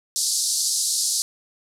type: band-pass noise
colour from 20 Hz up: pink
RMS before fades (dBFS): -23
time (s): 0.16-1.22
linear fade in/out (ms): 0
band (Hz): 4300 to 11000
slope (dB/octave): 48
effects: none